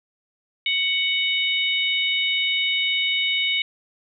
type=harmonic tone; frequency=743 Hz; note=F#5; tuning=7 cents sharp; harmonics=3 / 4 / 5; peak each=-23 / -24 / -25 dBFS; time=0.66-3.62 s; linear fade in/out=2 ms; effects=none